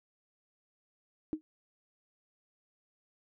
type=tone with exponential decay; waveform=sine; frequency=311.1 Hz; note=D#4; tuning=in tune; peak=-26 dBFS; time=1.33-1.41 s; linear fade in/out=0 ms; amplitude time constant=17 ms; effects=none